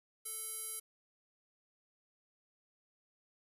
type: tone with band-pass filter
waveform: square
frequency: 440 Hz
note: A4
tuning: in tune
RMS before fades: -43 dBFS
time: 0.25-0.8 s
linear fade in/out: 10 ms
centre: 11000 Hz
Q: 4.8
effects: none